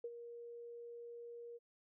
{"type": "tone with ADSR envelope", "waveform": "sine", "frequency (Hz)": 472.2, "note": "A#4", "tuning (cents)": 22, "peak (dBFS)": -39, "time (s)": [0.04, 1.59], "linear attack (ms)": 4, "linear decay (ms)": 48, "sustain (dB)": -9, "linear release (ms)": 30, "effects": []}